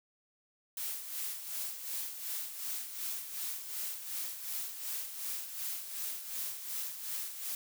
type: noise with tremolo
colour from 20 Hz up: blue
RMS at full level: -37 dBFS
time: 0.77-7.55 s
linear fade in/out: 2 ms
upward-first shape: sine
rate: 2.7 Hz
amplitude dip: 60%
effects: none